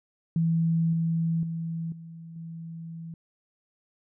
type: tone with level steps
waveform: sine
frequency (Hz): 164.81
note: E3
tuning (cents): 0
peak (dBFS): -21 / -23 / -29 / -40 / -36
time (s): 0.36-3.14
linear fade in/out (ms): 2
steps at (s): 0.93 / 1.43 / 1.92 / 2.36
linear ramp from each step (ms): 2
effects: none